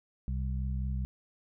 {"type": "harmonic tone", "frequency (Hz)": 64.7, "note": "C2", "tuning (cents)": -19, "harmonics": [1, 2, 3], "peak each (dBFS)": [-31, -37, -41], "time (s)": [0.28, 1.05], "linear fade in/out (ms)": 0, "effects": []}